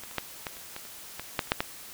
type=clicks; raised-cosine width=0.3 ms; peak=-24 / -28 / -11 / -16 / -30 / -21 / -30 / -19 / -9 / -30 / -6 / -10 dBFS; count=12; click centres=0.036 / 0.112 / 0.183 / 0.468 / 0.568 / 0.764 / 0.852 / 1.196 / 1.392 / 1.473 / 1.519 / 1.605 s; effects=white hiss -45 dBFS RMS until 1.93 s